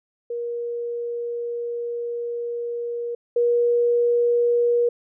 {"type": "tone pair in turn", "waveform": "sine", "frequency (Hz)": [474.2, 477.5], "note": ["A#4", "A#4"], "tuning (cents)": [30, 42], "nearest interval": "unison", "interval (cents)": 12, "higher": "second", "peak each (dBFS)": [-25, -16], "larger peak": "second", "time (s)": [[0.3, 3.15], [3.36, 4.89]], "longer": "first", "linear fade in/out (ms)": 5, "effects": []}